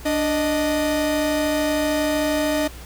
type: tone pair together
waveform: 45% pulse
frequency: 294 / 621 Hz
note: D4 / D#5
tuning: +2 / -3 cents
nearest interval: octave + minor second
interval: 1295 cents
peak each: -22 dBFS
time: 0.05-2.68 s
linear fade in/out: 10 ms
effects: added 60 Hz sine -37 dBFS peak until 2.85 s + pink hiss -42 dBFS RMS until 2.85 s